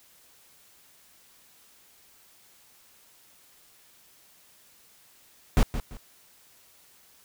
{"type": "noise with echo", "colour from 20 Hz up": "brown", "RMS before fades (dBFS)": -18, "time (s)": [5.57, 5.63], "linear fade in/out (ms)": 0, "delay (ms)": 170, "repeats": 2, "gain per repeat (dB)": -11, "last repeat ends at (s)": 5.97, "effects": ["white hiss -58 dBFS RMS until 7.24 s"]}